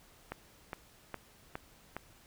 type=click train; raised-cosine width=0.5 ms; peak=-23 dBFS; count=5; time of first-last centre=0.32-1.966 s; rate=2.43 Hz; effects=pink hiss -61 dBFS RMS until 2.26 s